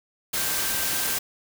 sine tone in noise, 1568 Hz, G6, in tune, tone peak -37 dBFS, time 0.37-1.17 s, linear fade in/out 10 ms, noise white, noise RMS -26 dBFS, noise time 0.33-1.19 s, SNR -14 dB, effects none

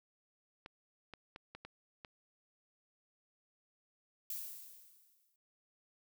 clicks, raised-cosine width 0.3 ms, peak -32 dBFS, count 6, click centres 0.661 / 1.137 / 1.361 / 1.55 / 1.65 / 2.048 s
violet noise with exponential decay, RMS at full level -40 dBFS, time 4.3-5.36 s, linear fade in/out 2 ms, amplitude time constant 230 ms
effects none

